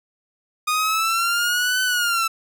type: linear two-way sweep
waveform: sawtooth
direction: up then down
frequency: 1229 to 1517 to 1318 Hz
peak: -15 dBFS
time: 0.67-2.28 s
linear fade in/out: 10 ms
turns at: 1.82 s
effects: none